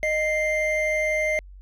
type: tone pair together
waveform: triangle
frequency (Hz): 618 / 2096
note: D#5 / C7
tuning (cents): -12 / +2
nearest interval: octave + major sixth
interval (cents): 2114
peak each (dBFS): -22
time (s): 0.03-1.39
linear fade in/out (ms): 0
effects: added 47 Hz sine -41 dBFS peak until 1.61 s